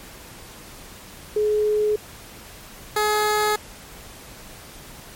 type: tone pair in turn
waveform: sine / 15% pulse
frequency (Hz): 423.1 / 423.1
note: G#4 / G#4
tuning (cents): +32 / +32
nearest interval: unison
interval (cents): 0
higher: neither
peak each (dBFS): -17 / -12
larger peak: second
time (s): 1.36-1.96 / 2.96-3.56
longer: neither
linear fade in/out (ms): 5
effects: pink hiss -42 dBFS RMS until 5.15 s + MP3 64 kbps